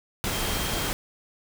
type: tone in noise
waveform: sine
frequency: 3200 Hz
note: G7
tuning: 35 cents sharp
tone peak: -37 dBFS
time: 0.33-0.89 s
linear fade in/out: 0 ms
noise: pink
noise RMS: -28 dBFS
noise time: 0.24-0.93 s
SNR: -12 dB
effects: none